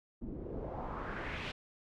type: noise with low-pass filter sweep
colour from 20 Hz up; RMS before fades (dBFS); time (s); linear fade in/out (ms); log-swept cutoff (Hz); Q
pink; -41; 0.21-1.52; 10; 260 to 3300; 2.2
effects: none